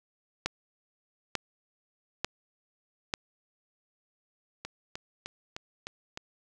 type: two click trains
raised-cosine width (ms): 0.2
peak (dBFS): -11 / -20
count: 4 / 6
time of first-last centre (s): 0.46-3.139 / 4.65-6.174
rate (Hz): 1.12 / 3.28
effects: none